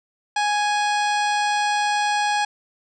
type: harmonic tone with a mistuned harmonic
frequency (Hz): 830.6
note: G#5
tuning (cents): 0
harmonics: 1 / 2 / 3 / 4 / 5 / 6 / 7 / 9 / 10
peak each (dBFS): -20 / -26 / -30 / -32 / -34 / -36 / -37 / -39 / -40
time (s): 0.36-2.45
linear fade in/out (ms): 5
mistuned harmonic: 5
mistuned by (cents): +27
effects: none